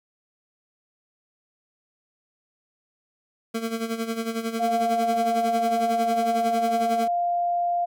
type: tone with tremolo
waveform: 25% pulse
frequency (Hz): 227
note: A#3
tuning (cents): -46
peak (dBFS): -20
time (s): 3.54-7.08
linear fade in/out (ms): 10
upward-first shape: sine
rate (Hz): 11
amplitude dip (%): 70
type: tone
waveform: sine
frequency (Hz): 698.5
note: F5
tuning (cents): 0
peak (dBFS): -21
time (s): 4.59-7.86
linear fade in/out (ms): 20
effects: none